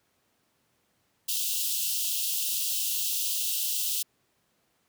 white high-pass noise, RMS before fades -29 dBFS, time 1.28-4.03 s, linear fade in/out 10 ms, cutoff 2700 Hz, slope 96 dB/octave, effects pink hiss -71 dBFS RMS until 4.88 s + high-pass 100 Hz 12 dB/octave

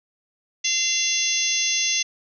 harmonic tone, 687 Hz, F5, 29 cents flat, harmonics 3 / 4 / 5 / 6 / 7 / 8 / 9, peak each -30 / -27 / -28 / -32 / -31 / -30 / -23 dBFS, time 0.64-2.03 s, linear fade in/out 10 ms, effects none

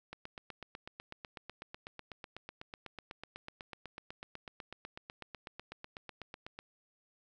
click train, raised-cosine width 0.3 ms, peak -28 dBFS, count 53, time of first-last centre 0.13-6.59 s, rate 8.05 Hz, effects none

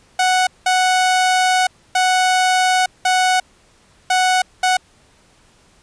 sawtooth tone bursts at uneven times, 740 Hz, F#5, in tune, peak -9 dBFS, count 6, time 0.19-0.47 / 0.66-1.67 / 1.95-2.86 / 3.05-3.4 / 4.1-4.42 / 4.63-4.77 s, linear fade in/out 5 ms, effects pink hiss -53 dBFS RMS until 5.82 s + resampled to 22050 Hz

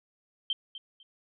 sine tone with echo, 3136 Hz, G7, in tune, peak -26 dBFS, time 0.5-0.53 s, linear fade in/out 2 ms, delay 250 ms, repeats 2, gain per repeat -13 dB, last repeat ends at 1.03 s, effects none

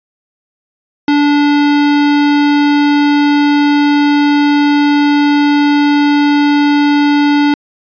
square tone, 290.5 Hz, D4, 19 cents flat, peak -8 dBFS, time 1.08-7.54 s, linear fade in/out 2 ms, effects resampled to 11025 Hz

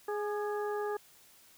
harmonic tone with a mistuned harmonic, 416.7 Hz, G#4, 6 cents sharp, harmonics 1 / 2 / 3 / 4, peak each -33 / -39 / -43 / -45 dBFS, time 0.08-0.97 s, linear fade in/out 5 ms, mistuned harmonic 3, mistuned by -45 cents, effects white hiss -60 dBFS RMS until 1.57 s

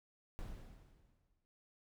brown noise with exponential decay, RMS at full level -44 dBFS, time 0.39-1.45 s, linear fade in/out 0 ms, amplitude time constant 230 ms, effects none

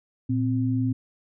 sine tone pair together, 115.6 / 259.5 Hz, A#2 / C4, -14 / -14 cents, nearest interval octave + major second, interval 1400 cents, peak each -24 dBFS, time 0.29-0.93 s, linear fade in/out 10 ms, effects none

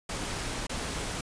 pink noise with dropouts, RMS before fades -34 dBFS, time 0.09-1.21 s, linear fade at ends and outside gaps 5 ms, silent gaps 0.669-0.694 s, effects resampled to 22050 Hz

